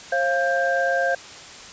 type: tone cluster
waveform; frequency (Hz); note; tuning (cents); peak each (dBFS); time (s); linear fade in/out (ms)
sine; 537 / 693 / 1584; C5 / F5 / G6; +45 / -14 / +18; -23; 0.12-1.15; 5
effects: white hiss -40 dBFS RMS until 1.72 s + resampled to 16000 Hz